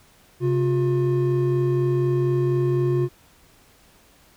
triangle tone pair together, 133.6 / 356.7 Hz, C3 / F4, +36 / +37 cents, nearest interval octave + perfect fourth, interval 1701 cents, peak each -19 dBFS, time 0.4-3.09 s, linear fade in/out 50 ms, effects pink hiss -55 dBFS RMS until 4.36 s

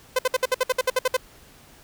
sawtooth tone bursts, 511 Hz, C5, 41 cents flat, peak -14 dBFS, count 12, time 0.16-1.168 s, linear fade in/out 5 ms, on 29 ms, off 60 ms, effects pink hiss -51 dBFS RMS until 1.83 s

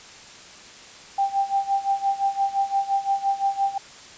sine tone with tremolo, 789 Hz, G5, 11 cents sharp, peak -17 dBFS, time 1.18-3.78 s, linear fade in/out 5 ms, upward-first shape sine, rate 5.8 Hz, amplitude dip 85%, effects white hiss -44 dBFS RMS until 4.17 s + resampled to 16000 Hz

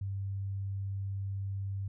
sine tone with vibrato, 98 Hz, G2, in tune, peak -33 dBFS, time 0.01-1.88 s, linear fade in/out 5 ms, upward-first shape sine, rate 20 Hz, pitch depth 13 cents each way, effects none

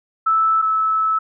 sine tone pair in turn, 1314 / 1304.2 Hz, E6 / E6, -6 / -19 cents, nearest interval unison, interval 13 cents, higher first, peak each -13 / -15 dBFS, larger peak first, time 0.26-0.62 / 0.62-1.19 s, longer second, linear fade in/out 10 ms, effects none

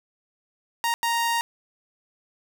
sawtooth tone bursts at uneven times, 932.3 Hz, A#5, in tune, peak -18 dBFS, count 2, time 0.84-0.94 / 1.03-1.41 s, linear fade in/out 0 ms, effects none

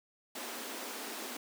pink high-pass noise, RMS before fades -42 dBFS, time 0.35-1.37 s, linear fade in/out 5 ms, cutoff 220 Hz, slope 96 dB/octave, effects none

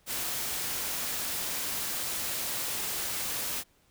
white noise, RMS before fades -33 dBFS, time 0.06-3.64 s, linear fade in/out 50 ms, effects pink hiss -66 dBFS RMS until 3.9 s

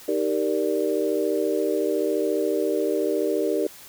sine chord, Eb major seventh, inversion none, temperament equal, 311.1 / 392 / 466.2 / 587.3 Hz, Eb4 / G4 / Bb4 / D5, 0 / 0 / 0 / 0 cents, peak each -27 / -25 / -26 / -28 dBFS, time 0.08-3.67 s, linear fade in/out 5 ms, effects white hiss -45 dBFS RMS until 3.88 s

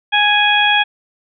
harmonic tone, 830.6 Hz, G#5, in tune, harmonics 1 / 2 / 3 / 4, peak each -16 / -16 / -16 / -16 dBFS, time 0.12-0.84 s, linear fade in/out 20 ms, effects none

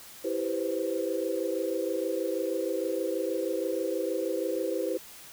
sine chord, C major seventh, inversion first, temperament equal with one note detuned, 329.6 / 392 / 497 / 523.3 Hz, E4 / G4 / B4 / C5, 0 / 0 / +11 / 0 cents, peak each -33 dBFS, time 0.24-4.98 s, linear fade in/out 10 ms, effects white hiss -48 dBFS RMS until 5.32 s

